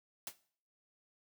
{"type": "noise with exponential decay", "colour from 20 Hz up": "white", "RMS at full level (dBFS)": -37, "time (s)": [0.27, 0.36], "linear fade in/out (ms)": 2, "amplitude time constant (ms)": 18, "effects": ["noise-tail reverb RT60 0.5 s tail -18 dB re dry", "high-pass 150 Hz 12 dB/octave"]}